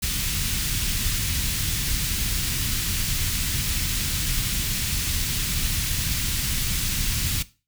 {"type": "band-stop noise", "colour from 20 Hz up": "pink", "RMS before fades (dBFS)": -25, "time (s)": [0.02, 7.43], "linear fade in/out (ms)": 10, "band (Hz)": [150, 2600], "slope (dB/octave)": 12, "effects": ["noise-tail reverb RT60 0.3 s tail -17 dB re dry"]}